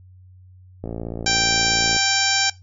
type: click train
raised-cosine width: 2 ms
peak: -16 dBFS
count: 65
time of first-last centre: 0.84-1.965 s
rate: 56.9 Hz
type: harmonic tone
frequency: 784 Hz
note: G5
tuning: in tune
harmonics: 1 / 2 / 3 / 4 / 5 / 6 / 7 / 8 / 9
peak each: -26 / -24 / -27 / -28 / -27 / -27 / -24 / -29 / -26 dBFS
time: 1.26-2.5 s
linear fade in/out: 5 ms
effects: noise-tail reverb RT60 0.2 s tail -18 dB re dry + added 92 Hz sine -44 dBFS peak until 2.62 s